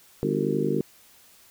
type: harmonic tone with a mistuned harmonic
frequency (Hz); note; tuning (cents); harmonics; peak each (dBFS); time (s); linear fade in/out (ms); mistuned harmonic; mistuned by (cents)
50.4; G1; +49; 3 / 4 / 5 / 6 / 7 / 8 / 9; -30 / -30 / -30 / -30 / -30 / -30 / -30; 0.23-0.81; 0; 8; -75
effects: white hiss -55 dBFS RMS until 1.5 s